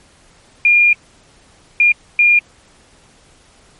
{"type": "tone bursts at uneven times", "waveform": "sine", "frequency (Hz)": 2413, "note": "D7", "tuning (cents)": 46, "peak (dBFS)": -7, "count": 3, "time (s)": [[0.65, 0.93], [1.8, 1.92], [2.19, 2.39]], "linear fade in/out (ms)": 2, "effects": ["pink hiss -49 dBFS RMS until 3.79 s", "MP3 48 kbps"]}